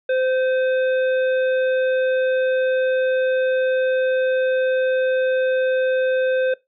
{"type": "harmonic tone with a mistuned harmonic", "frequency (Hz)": 517, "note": "C5", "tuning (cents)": -21, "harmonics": [1, 3, 5, 7], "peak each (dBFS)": [-17, -27, -36, -40], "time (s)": [0.09, 6.54], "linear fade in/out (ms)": 5, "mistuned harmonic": 5, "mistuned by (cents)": -25, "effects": ["noise-tail reverb RT60 0.2 s tail -21 dB re dry"]}